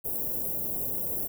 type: band-stop noise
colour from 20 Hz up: white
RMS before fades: -31 dBFS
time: 0.04-1.28 s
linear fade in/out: 20 ms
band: 600 to 13000 Hz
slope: 24 dB/octave
effects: none